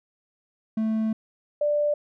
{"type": "tone pair in turn", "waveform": ["triangle", "sine"], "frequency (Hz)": [220, 589.7], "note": ["A3", "D5"], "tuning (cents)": [0, 7], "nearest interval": "octave + perfect fourth", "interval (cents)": 1707, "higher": "second", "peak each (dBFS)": -20, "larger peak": "neither", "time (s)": [[0.77, 1.13], [1.61, 1.94]], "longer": "first", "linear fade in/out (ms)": 5, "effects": []}